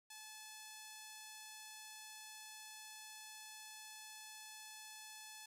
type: tone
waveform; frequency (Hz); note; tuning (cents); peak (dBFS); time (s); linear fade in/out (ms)
5% pulse; 864; A5; -32; -40; 0.1-5.46; 5
effects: none